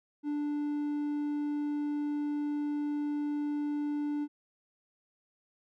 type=tone; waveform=triangle; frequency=293.7 Hz; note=D4; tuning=in tune; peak=-28 dBFS; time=0.23-4.28 s; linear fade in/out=50 ms; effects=none